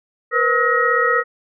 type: tone cluster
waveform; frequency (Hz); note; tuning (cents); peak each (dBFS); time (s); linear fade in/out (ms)
sine; 473.7 / 510 / 1281 / 1428 / 1888; A#4 / C5 / E6 / F6 / A#6; +28 / -44 / -50 / +38 / +22; -21 / -23 / -18 / -27 / -18; 0.31-1.24; 50
effects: none